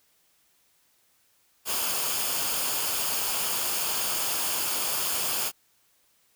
white noise with comb filter, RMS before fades -28 dBFS, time 1.65-5.52 s, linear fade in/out 50 ms, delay 0.51 ms, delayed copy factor -0.5, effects white hiss -66 dBFS RMS until 6.35 s

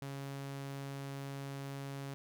sawtooth tone, 138.3 Hz, C#3, 4 cents flat, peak -37 dBFS, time 0.02-2.14 s, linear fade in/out 0 ms, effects none

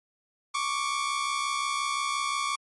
sawtooth tone pair together, 1105.3 / 1171 Hz, C#6 / D6, -5 / -5 cents, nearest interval minor second, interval 100 cents, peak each -26 dBFS, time 0.54-2.56 s, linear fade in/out 10 ms, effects MP3 48 kbps

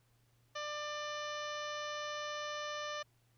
harmonic tone, 595 Hz, D5, 22 cents sharp, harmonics 1 / 2 / 3 / 4 / 5 / 6 / 7 / 8 / 9 / 10, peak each -43 / -43 / -46 / -52 / -49 / -52 / -54 / -60 / -56 / -53 dBFS, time 0.55-3.03 s, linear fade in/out 10 ms, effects added 118 Hz sine -70 dBFS peak until 3.37 s + pink hiss -75 dBFS RMS until 3.37 s

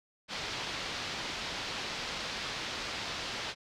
white low-pass noise, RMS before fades -38 dBFS, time 0.28-3.55 s, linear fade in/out 50 ms, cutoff 4800 Hz, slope 24 dB/octave, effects none

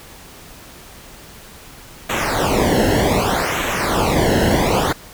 brown noise with flanger, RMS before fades -17 dBFS, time 2.09-4.93 s, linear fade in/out 10 ms, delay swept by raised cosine 0.2 to 0.85 ms, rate 0.65 Hz, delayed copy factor -0.95, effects pink hiss -40 dBFS RMS until 5.13 s

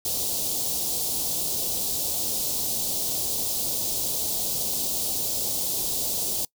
white band-stop noise, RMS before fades -27 dBFS, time 0.05-6.45 s, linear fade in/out 2 ms, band 760 to 3700 Hz, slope 24 dB/octave, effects noise-tail reverb RT60 0.1 s tail -24 dB re dry

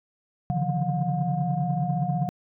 sine tone cluster, 137.4 / 147.3 / 162.4 / 178 / 717 Hz, C#3 / D3 / E3 / F3 / F5, -15 / +6 / -26 / +33 / +45 cents, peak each -29 dBFS, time 0.5-2.29 s, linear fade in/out 0 ms, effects tanh soft clip ceiling -13 dBFS

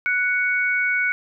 sine tone pair together, 1480.6 / 2230 Hz, F#6 / C#7, +1 / +10 cents, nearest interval perfect fifth, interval 709 cents, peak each -21 dBFS, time 0.06-1.12 s, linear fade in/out 0 ms, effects none

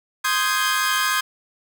sawtooth chord, Ab major seventh, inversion first, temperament equal, 1046.5 / 1244.5 / 1568 / 1661.2 Hz, C6 / Eb6 / G6 / Ab6, 0 / 0 / 0 / 0 cents, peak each -21 dBFS, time 0.24-1.21 s, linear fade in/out 10 ms, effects none

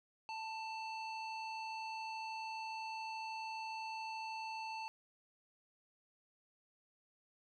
square tone with low-pass filter, 887 Hz, A5, 14 cents sharp, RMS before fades -44 dBFS, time 0.29-4.88 s, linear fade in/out 0 ms, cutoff 3800 Hz, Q 2.4, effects none

